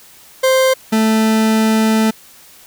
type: tone pair in turn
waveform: 40% pulse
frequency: 523.3 / 220 Hz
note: C5 / A3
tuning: 0 / 0 cents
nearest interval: octave + minor third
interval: 1500 cents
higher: first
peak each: -9 / -10 dBFS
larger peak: first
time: 0.43-0.74 / 0.92-2.11 s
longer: second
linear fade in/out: 10 ms
effects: white hiss -43 dBFS RMS until 2.66 s